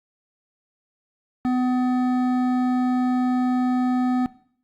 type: tone with hard clipping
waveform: triangle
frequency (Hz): 251.6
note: B3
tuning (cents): +32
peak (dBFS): -21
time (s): 1.45-4.26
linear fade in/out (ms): 0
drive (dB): 15
effects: noise-tail reverb RT60 0.6 s tail -19 dB re dry + Opus 48 kbps